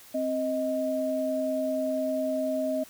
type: tone pair together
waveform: sine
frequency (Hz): 262.9 / 627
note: C4 / D#5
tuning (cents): +8 / +13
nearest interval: octave + minor third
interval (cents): 1505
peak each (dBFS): -30 / -27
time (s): 0.14-2.84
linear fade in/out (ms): 10
effects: white hiss -51 dBFS RMS until 2.89 s